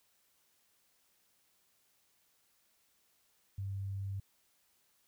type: tone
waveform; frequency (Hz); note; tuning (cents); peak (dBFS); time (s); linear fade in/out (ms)
sine; 98; G2; 0; -36; 3.58-4.2; 5
effects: white hiss -73 dBFS RMS until 5.07 s